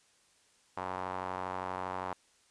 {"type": "tone with band-pass filter", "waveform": "sawtooth", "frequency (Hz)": 92.5, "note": "F#2", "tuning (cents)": 0, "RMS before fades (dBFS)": -38, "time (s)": [0.77, 2.13], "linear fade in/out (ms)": 0, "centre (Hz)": 950, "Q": 2.5, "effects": ["white hiss -67 dBFS RMS until 2.5 s", "resampled to 22050 Hz"]}